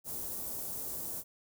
white band-stop noise, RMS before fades -39 dBFS, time 0.04-1.24 s, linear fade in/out 50 ms, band 640 to 9600 Hz, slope 12 dB/octave, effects none

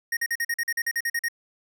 square tone bursts, 1864.7 Hz, A#6, in tune, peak -24 dBFS, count 13, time 0.12-1.285 s, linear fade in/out 5 ms, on 49 ms, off 44 ms, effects none

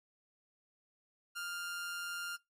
sawtooth tone with amplitude modulation, 1400 Hz, F6, 4 cents sharp, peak -34 dBFS, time 1.35-2.37 s, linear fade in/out 20 ms, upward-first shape sine, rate 172 Hz, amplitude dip 35%, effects noise-tail reverb RT60 0.2 s tail -22 dB re dry + AAC 48 kbps

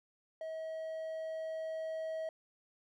triangle tone with level ramp, 640 Hz, D#5, 49 cents sharp, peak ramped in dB -37 to -34 dBFS, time 0.41-2.29 s, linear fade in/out 2 ms, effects none

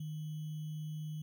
sine tone with sample-and-hold, 154 Hz, D#3, 17 cents flat, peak -38 dBFS, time 0-1.22 s, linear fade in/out 5 ms, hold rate 3150 Hz, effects none

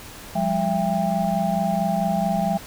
sine tone cluster, 177.4 / 201.9 / 670 / 798 Hz, F3 / G#3 / E5 / G5, +27 / -49 / +28 / +31 cents, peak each -25 dBFS, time 0.35-2.58 s, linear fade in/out 10 ms, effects pink hiss -40 dBFS RMS until 2.66 s

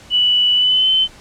sine tone with pitch glide, 2960 to 3066 Hz, F#7 to G7, 0 to -39 cents, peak -11 dBFS, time 0.1-1.08 s, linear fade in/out 50 ms, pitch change +61 cents, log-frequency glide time 0.54-0.9 s, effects pink hiss -42 dBFS RMS until 1.2 s + low-pass 8000 Hz 12 dB/octave

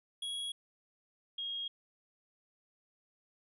square / sine tone pair in turn, 3322 / 3265 Hz, G#7 / G#7, 0 / -30 cents, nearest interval unison, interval 30 cents, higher first, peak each -37 / -36 dBFS, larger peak second, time 0.22-0.52 / 1.38-1.68 s, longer neither, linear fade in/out 5 ms, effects resampled to 24000 Hz

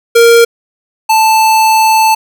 square tone pair in turn, 466.2 / 880.1 Hz, A#4 / A5, 0 / 0 cents, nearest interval major seventh, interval 1100 cents, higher second, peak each -3 / -6 dBFS, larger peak first, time 0.15-0.45 / 1.09-2.15 s, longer second, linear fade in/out 10 ms, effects none

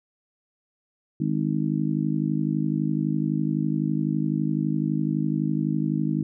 harmonic tone, 51.91 Hz, G#1, in tune, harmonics 3 / 4 / 5 / 6, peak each -26 / -27 / -28 / -29 dBFS, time 1.2-6.23 s, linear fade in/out 5 ms, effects none

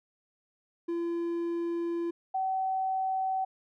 triangle / sine tone pair in turn, 340 / 760.9 Hz, F4 / F#5, -46 / +48 cents, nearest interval octave + major second, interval 1394 cents, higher second, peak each -27 dBFS, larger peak neither, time 0.88-2.11 / 2.34-3.45 s, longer first, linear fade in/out 10 ms, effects none

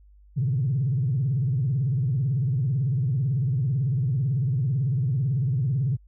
sine tone with vibrato, 130.81 Hz, C3, in tune, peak -20 dBFS, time 0.36-5.97 s, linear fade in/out 20 ms, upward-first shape sine, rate 18 Hz, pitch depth 250 cents each way, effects tanh soft clip ceiling -16 dBFS + added 50 Hz sine -50 dBFS peak until 6.07 s

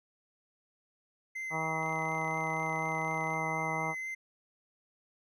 triangle tone with vibrato, 2064 Hz, C7, 24 cents flat, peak -34 dBFS, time 1.35-4.15 s, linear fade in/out 10 ms, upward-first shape triangle, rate 4.1 Hz, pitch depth 16 cents each way
harmonic tone, 159.6 Hz, D#3, 44 cents sharp, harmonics 1 / 2 / 3 / 4 / 5 / 6 / 7 / 8, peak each -39 / -44 / -43 / -41 / -38 / -38 / -41 / -44 dBFS, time 1.5-3.95 s, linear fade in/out 50 ms
click train, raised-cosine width 0.3 ms, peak -40 dBFS, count 48, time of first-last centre 1.83-3.336 s, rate 31.2 Hz
effects none

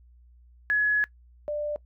sine tone pair in turn, 1691 / 592.9 Hz, G#6 / D5, +31 / +16 cents, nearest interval octave + tritone, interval 1815 cents, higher first, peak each -20 / -27 dBFS, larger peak first, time 0.7-1.04 / 1.48-1.76 s, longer first, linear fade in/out 0 ms, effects noise-tail reverb RT60 0.1 s tail -21 dB re dry + added 60 Hz sine -52 dBFS peak until 1.85 s

